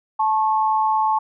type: tone pair together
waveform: sine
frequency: 871 / 1092 Hz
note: A5 / C#6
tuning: -18 / -26 cents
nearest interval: major third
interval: 392 cents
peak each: -17 / -22 dBFS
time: 0.19-1.19 s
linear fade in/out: 10 ms
effects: none